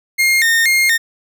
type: tone with vibrato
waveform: 40% pulse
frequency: 1975.5 Hz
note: B6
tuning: in tune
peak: -10 dBFS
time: 0.18-0.98 s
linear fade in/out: 20 ms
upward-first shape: square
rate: 2.1 Hz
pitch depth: 130 cents each way
effects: none